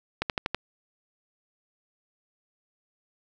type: slowing click train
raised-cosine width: 0.3 ms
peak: -10 dBFS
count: 5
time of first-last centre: 0.22-0.546 s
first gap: 78 ms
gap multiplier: 1.03
effects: none